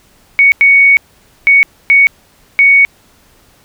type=tone bursts at uneven times; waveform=sine; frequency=2229 Hz; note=C#7; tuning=9 cents sharp; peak=-3 dBFS; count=5; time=0.39-0.52 / 0.61-0.97 / 1.47-1.63 / 1.9-2.07 / 2.59-2.85 s; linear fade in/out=0 ms; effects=pink hiss -48 dBFS RMS until 3.64 s